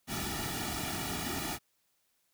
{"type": "noise with comb filter", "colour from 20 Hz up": "pink", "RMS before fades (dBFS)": -36, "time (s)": [0.07, 1.59], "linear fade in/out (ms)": 50, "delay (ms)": 1.9, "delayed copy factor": -1, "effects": ["white hiss -75 dBFS RMS until 2.33 s"]}